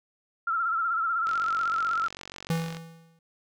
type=tone with vibrato; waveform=sine; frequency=1346 Hz; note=E6; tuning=36 cents sharp; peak=-24 dBFS; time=0.47-2.08 s; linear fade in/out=5 ms; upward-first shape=sine; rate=16 Hz; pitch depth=70 cents each way
type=click train; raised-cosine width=0.2 ms; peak=-22 dBFS; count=71; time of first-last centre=1.27-2.769 s; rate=46.7 Hz
type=tone with exponential decay; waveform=square; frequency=164.81 Hz; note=E3; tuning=in tune; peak=-23 dBFS; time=2.5-3.19 s; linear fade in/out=2 ms; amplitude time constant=150 ms
effects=none